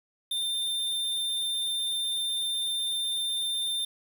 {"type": "tone", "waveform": "square", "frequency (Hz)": 3596, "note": "A7", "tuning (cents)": 37, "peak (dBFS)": -28, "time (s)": [0.31, 3.85], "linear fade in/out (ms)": 5, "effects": ["9-bit"]}